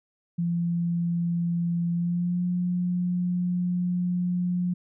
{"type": "tone with pitch glide", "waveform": "sine", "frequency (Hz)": [171.2, 178.26], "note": ["F3", "F3"], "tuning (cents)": [-34, 36], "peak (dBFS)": -23, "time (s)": [0.38, 4.74], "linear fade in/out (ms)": 10, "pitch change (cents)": 70, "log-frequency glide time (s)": [1.93, 2.44], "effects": []}